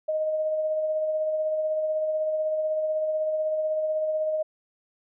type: tone with tremolo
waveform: sine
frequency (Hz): 622.3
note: D#5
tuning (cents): 0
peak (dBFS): -22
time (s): 0.08-4.43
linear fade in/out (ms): 10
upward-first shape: sine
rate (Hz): 16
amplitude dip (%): 30
effects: none